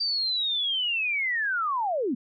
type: linear sweep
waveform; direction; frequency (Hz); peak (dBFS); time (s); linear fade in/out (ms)
sine; down; 4699 to 211.8; -24; 0-2.15; 10
effects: none